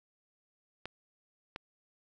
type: clicks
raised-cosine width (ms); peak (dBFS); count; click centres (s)
0.3; -23; 2; 0.856 / 1.561
effects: none